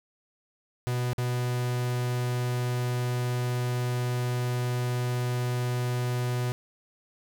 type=tone with dropouts; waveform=45% pulse; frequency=123.47 Hz; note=B2; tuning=in tune; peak=-26 dBFS; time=0.87-6.52 s; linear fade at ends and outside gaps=0 ms; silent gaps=1.132-1.182 s; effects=none